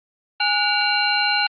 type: tone cluster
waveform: sine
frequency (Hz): 825 / 1458 / 2299 / 2786 / 4117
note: G#5 / F#6 / D7 / F7 / C8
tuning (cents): -12 / -26 / -37 / -5 / -29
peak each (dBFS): -23 / -23 / -27 / -23 / -23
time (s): 0.4-1.47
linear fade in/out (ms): 5
effects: Opus 24 kbps